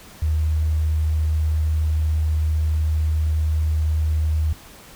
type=tone; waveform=sine; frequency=77.78 Hz; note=D#2; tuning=in tune; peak=-17 dBFS; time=0.22-4.53 s; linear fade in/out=5 ms; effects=pink hiss -44 dBFS RMS until 4.95 s